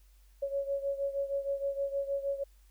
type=beating tone pair; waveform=sine; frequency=554.4 / 560.8 Hz; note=C#5 / C#5; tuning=0 / +20 cents; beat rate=6.4 Hz; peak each=-32 / -36 dBFS; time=0.42-2.44 s; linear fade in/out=10 ms; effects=added 48 Hz sine -57 dBFS peak until 2.7 s + white hiss -70 dBFS RMS until 2.7 s